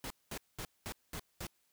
pink noise bursts, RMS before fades -42 dBFS, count 6, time 0.04-1.468 s, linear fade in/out 0 ms, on 63 ms, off 210 ms, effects white hiss -75 dBFS RMS until 1.72 s

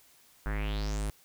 square tone with low-pass filter sweep, 51.91 Hz, G#1, in tune, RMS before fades -32 dBFS, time 0.46-1.1 s, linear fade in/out 0 ms, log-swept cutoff 1500 to 11000 Hz, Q 4.8, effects white hiss -61 dBFS RMS until 1.24 s

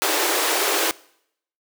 pink high-pass noise, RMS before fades -21 dBFS, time 0.02-0.91 s, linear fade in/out 0 ms, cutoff 310 Hz, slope 96 dB/octave, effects noise-tail reverb RT60 0.7 s tail -22 dB re dry

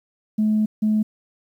sine tone pair in turn, 214.8 / 214.8 Hz, A3 / A3, -41 / -41 cents, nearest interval unison, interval 0 cents, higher neither, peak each -15 dBFS, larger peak neither, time 0.38-0.66 / 0.82-1.03 s, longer first, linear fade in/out 10 ms, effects tanh soft clip ceiling -12 dBFS + 9-bit

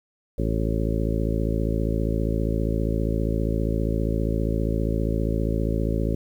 harmonic tone, 55 Hz, A1, in tune, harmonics 1 / 2 / 3 / 4 / 5 / 6 / 7 / 8 / 10, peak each -25 / -28 / -30 / -31 / -32 / -33 / -33 / -34 / -35 dBFS, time 0.38-6.15 s, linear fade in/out 5 ms, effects 9-bit

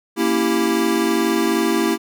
square chord, A# diminished seventh, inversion none, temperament equal, 233.1 / 277.2 / 329.6 / 392 Hz, A#3 / C#4 / E4 / G4, 0 / 0 / 0 / 0 cents, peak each -23 / -26 / -20 / -23 dBFS, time 0.16-1.98 s, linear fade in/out 50 ms, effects none

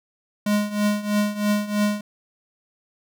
square tone with tremolo, 207.7 Hz, G#3, in tune, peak -17 dBFS, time 0.46-2.01 s, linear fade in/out 5 ms, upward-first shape triangle, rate 3.1 Hz, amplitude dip 85%, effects none

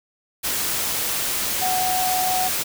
sine tone in noise, 740 Hz, F#5, in tune, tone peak -21 dBFS, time 1.61-2.49 s, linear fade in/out 20 ms, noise white, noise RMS -24 dBFS, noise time 0.43-2.64 s, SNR 0 dB, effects none

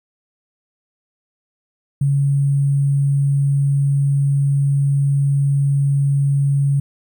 sine tone with sample-and-hold, 139.9 Hz, C#3, 16 cents sharp, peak -13 dBFS, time 2.01-6.8 s, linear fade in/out 5 ms, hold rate 8820 Hz, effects none

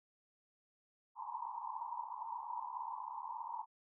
white band-pass noise, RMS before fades -44 dBFS, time 1.15-3.66 s, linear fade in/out 50 ms, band 880 to 1000 Hz, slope 96 dB/octave, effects none

